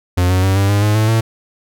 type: tone with pitch steps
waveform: 45% pulse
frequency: 89.6 / 92.55 / 95.59 / 98.73 / 101.98 / 105.33 / 108.79 / 112.37 Hz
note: F2 / F#2 / G2 / G2 / G#2 / G#2 / A2 / A2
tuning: +45 / +1 / -43 / +13 / -31 / +25 / -19 / +37 cents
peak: -11 dBFS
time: 0.17-1.21 s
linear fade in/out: 10 ms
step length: 130 ms
effects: none